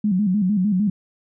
sine tone with vibrato, 196.2 Hz, G3, 2 cents sharp, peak -16 dBFS, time 0.04-0.9 s, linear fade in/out 5 ms, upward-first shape square, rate 6.6 Hz, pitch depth 120 cents each way, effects none

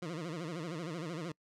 20% pulse tone with vibrato, 164.81 Hz, E3, in tune, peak -33 dBFS, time 0.02-1.32 s, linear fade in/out 5 ms, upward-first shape sine, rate 13 Hz, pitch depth 160 cents each way, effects noise-tail reverb RT60 0.1 s tail -26 dB re dry + low-pass 7000 Hz 12 dB/octave

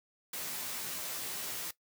white noise with comb filter, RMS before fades -39 dBFS, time 0.33-1.71 s, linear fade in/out 5 ms, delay 14 ms, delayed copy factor -0.7, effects noise-tail reverb RT60 0.1 s tail -17 dB re dry + high-pass 100 Hz 12 dB/octave

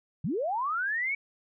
sine linear sweep, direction up, 122.7 to 2279 Hz, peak -27 dBFS, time 0.24-1.15 s, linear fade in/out 5 ms, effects none

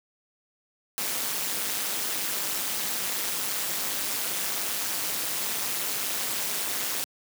white noise with amplitude modulation, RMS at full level -26 dBFS, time 0.98-7.04 s, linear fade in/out 0 ms, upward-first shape sine, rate 205 Hz, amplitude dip 80%, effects high-pass 150 Hz 12 dB/octave

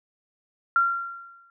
sine tone with exponential decay, 1377 Hz, F6, 25 cents flat, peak -15 dBFS, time 0.76-1.5 s, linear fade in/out 1 ms, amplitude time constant 160 ms, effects none

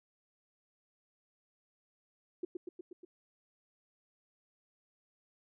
sine tone with echo, 355.5 Hz, F4, 31 cents sharp, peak -33 dBFS, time 2.43-2.45 s, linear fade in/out 5 ms, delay 120 ms, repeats 5, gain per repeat -3 dB, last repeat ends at 3.05 s, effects none

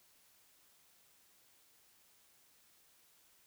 silence, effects white hiss -68 dBFS RMS until 3.46 s

